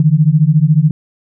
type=beating tone pair; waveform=sine; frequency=146.83 / 160.83 Hz; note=D3 / E3; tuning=0 / -42 cents; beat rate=14 Hz; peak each=-10 dBFS; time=0-0.91 s; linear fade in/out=2 ms; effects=none